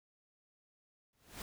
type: noise with exponential growth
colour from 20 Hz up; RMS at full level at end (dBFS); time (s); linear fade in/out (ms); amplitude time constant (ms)
pink; -42; 1.13-1.42; 1; 62
effects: none